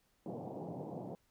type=band-pass noise; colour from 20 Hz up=pink; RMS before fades=-44 dBFS; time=0.26-1.15 s; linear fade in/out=0 ms; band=120 to 840 Hz; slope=48 dB/octave; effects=pink hiss -75 dBFS RMS until 1.3 s